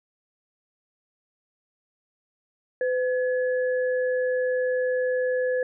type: tone pair together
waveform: sine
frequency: 505.4 / 1700 Hz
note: B4 / G#6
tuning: +40 / +40 cents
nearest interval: octave + major sixth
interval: 2100 cents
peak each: -22 / -32 dBFS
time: 2.81-5.63 s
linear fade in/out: 2 ms
effects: none